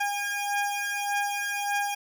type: beating tone pair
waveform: 20% pulse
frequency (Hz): 812 / 813.7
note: G#5 / G#5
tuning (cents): -39 / -36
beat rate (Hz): 1.7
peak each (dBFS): -24 / -26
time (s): 0-1.95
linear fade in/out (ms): 10
effects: none